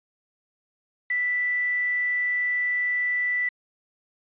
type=tone with quantisation; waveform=sine; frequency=1975.5 Hz; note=B6; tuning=in tune; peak=-22 dBFS; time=1.1-3.49 s; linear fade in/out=5 ms; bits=7; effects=resampled to 8000 Hz